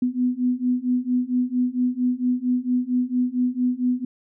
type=beating tone pair; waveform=sine; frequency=246.9 / 251.3 Hz; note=B3 / B3; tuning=0 / +30 cents; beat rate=4.4 Hz; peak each=-23 / -22 dBFS; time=0.02-4.05 s; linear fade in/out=5 ms; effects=none